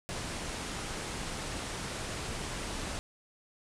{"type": "low-pass noise", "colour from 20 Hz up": "pink", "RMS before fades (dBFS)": -38, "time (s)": [0.09, 2.99], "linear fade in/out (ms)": 0, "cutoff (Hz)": 10000, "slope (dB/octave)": 48, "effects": []}